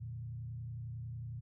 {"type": "tone with frequency modulation", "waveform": "sine", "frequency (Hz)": 116.54, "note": "A#2", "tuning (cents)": 0, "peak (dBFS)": -40, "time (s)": [0, 1.41], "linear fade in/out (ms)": 20, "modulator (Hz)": 31, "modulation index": 0.75, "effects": []}